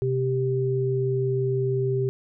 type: tone pair together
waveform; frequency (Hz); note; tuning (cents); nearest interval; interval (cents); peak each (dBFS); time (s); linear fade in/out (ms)
sine; 128.6 / 392; C3 / G4; -30 / 0; octave + perfect fifth; 1930; -24 / -24; 0.02-2.09; 0
effects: none